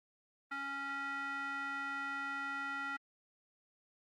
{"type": "tone with band-pass filter", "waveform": "square", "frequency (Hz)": 277.2, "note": "C#4", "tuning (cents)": 0, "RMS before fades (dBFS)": -40, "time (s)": [0.51, 2.97], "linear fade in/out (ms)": 10, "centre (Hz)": 1600, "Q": 7.7, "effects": ["Opus 32 kbps"]}